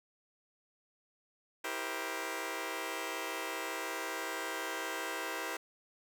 10% pulse chord, C dominant seventh, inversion first, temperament just, 327 / 392.4 / 470.9 / 523.3 Hz, E4 / G4 / Bb4 / C5, -14 / +2 / +18 / 0 cents, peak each -34 dBFS, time 1.64-5.57 s, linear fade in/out 5 ms, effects none

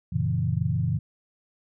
sine chord, F# dominant seventh, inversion none, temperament equal, 92.5 / 116.54 / 138.59 / 164.81 Hz, F#2 / A#2 / C#3 / E3, 0 / 0 / 0 / 0 cents, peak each -29 / -27 / -28 / -28 dBFS, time 0.12-0.99 s, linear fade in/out 10 ms, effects none

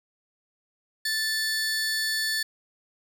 40% pulse tone pair together, 1760 / 4440 Hz, A6 / C#8, 0 / +2 cents, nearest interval octave + major third, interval 1602 cents, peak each -27 dBFS, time 1.05-2.43 s, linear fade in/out 5 ms, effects none

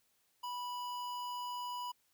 square tone with notch filter, 983 Hz, B5, 8 cents flat, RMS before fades -41 dBFS, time 0.43-1.92 s, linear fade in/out 10 ms, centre 8700 Hz, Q 1.6, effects white hiss -75 dBFS RMS until 2.13 s

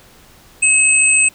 sine tone pair together, 2574 / 8172 Hz, E7 / C9, -42 / -42 cents, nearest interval octave + minor sixth, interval 2000 cents, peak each -12 dBFS, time 0.62-1.29 s, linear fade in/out 10 ms, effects pink hiss -46 dBFS RMS until 1.34 s

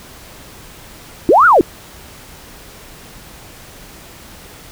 sine linear two-way sweep, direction up then down, 283.5 to 1482 to 283.5 Hz, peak -5 dBFS, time 1.29-1.61 s, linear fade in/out 0 ms, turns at 1.46 s, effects pink hiss -38 dBFS RMS until 4.71 s

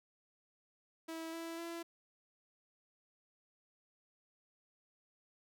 sawtooth tone with pitch steps, 325.6 / 331.1 / 336.7 Hz, E4 / E4 / E4, -21 / +8 / +37 cents, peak -38 dBFS, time 1.08-1.83 s, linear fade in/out 10 ms, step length 250 ms, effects none

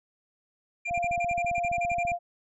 triangle tone bursts, 2387 Hz, D7, 28 cents sharp, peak -28 dBFS, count 15, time 0.85-2.121 s, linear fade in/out 10 ms, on 53 ms, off 34 ms
sine tone, 696 Hz, F5, 6 cents flat, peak -26 dBFS, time 0.87-2.19 s, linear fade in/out 50 ms
click train, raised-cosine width 5 ms, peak -29 dBFS, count 19, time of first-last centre 0.91-2.118 s, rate 14.9 Hz
effects resampled to 22050 Hz

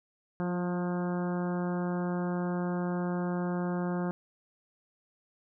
harmonic tone with a mistuned harmonic, 177.8 Hz, F3, 31 cents sharp, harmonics 1 / 2 / 3 / 4 / 5 / 6 / 7 / 8 / 9, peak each -30 / -36 / -40 / -42 / -44 / -46 / -47 / -48 / -49 dBFS, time 0.4-4.11 s, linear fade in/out 0 ms, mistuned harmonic 2, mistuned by -20 cents, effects none

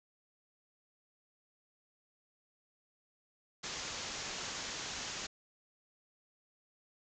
white low-pass noise, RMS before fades -42 dBFS, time 3.63-5.27 s, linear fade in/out 10 ms, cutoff 7200 Hz, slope 96 dB/octave, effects none

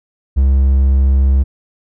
triangle tone, 67.2 Hz, C2, 47 cents sharp, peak -6 dBFS, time 0.36-1.44 s, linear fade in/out 20 ms, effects none

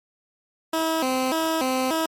15% pulse tone with vibrato, 289.1 Hz, D4, 27 cents flat, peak -15 dBFS, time 0.73-2.06 s, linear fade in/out 5 ms, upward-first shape square, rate 1.7 Hz, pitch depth 190 cents each way, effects MP3 64 kbps

